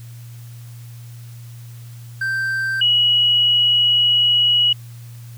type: tone pair in turn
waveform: triangle / sine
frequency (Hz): 1565 / 2916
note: G6 / F#7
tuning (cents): -3 / -26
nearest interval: major seventh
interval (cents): 1077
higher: second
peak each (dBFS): -17 / -12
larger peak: second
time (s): 2.21-2.81 / 2.81-4.73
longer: second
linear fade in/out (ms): 5
effects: added 118 Hz sine -34 dBFS peak until 5.37 s + white hiss -49 dBFS RMS until 5.37 s